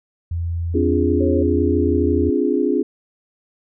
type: tone with pitch glide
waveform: sine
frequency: 84.7 to 82.86 Hz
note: E2 to E2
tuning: +48 to +9 cents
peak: -20 dBFS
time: 0.31-2.3 s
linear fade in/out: 5 ms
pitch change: -39 cents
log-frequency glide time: 1.75-1.96 s
type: chord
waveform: sine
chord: D half-diminished seventh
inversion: third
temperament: equal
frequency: 261.6 / 293.7 / 349.2 / 415.3 Hz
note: C4 / D4 / F4 / Ab4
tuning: 0 / 0 / 0 / 0 cents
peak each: -21 dBFS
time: 0.74-2.83 s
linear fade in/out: 10 ms
type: tone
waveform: sine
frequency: 540 Hz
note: C#5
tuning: 45 cents flat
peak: -24 dBFS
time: 1.2-1.43 s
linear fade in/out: 10 ms
effects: none